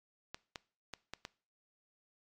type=clicks; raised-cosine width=0.2 ms; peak=-24 dBFS; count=5; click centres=0.345 / 0.558 / 0.937 / 1.136 / 1.251 s; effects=noise-tail reverb RT60 0.4 s tail -21 dB re dry + MP3 96 kbps